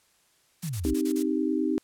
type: noise bursts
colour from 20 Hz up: blue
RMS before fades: -36 dBFS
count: 6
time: 0.62-1.231 s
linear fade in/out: 10 ms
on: 76 ms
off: 31 ms
type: exponential sweep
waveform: sine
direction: down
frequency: 183.4 to 55 Hz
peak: -29 dBFS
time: 0.63-0.94 s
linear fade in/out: 10 ms
type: chord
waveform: sine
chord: C minor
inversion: none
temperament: equal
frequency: 261.6 / 311.1 / 392 Hz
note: C4 / Eb4 / G4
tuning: 0 / 0 / 0 cents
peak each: -28 / -26 / -31 dBFS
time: 0.85-1.78 s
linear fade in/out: 0 ms
effects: white hiss -65 dBFS RMS until 1.83 s + low-pass 11000 Hz 12 dB/octave